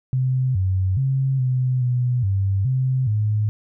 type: tone with pitch steps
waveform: sine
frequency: 129.3 / 94 / 134 / 127.8 / 124 / 97.5 / 130.1 / 106.3 Hz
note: C3 / F#2 / C3 / C3 / B2 / G2 / C3 / G#2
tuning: -20 / +28 / +42 / -40 / +7 / -9 / -9 / +41 cents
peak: -17 dBFS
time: 0.13-3.49 s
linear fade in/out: 0 ms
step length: 420 ms
effects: none